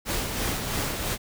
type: noise with tremolo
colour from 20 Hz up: pink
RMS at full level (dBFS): -27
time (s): 0.05-1.18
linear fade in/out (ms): 50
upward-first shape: sine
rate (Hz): 3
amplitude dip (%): 40
effects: none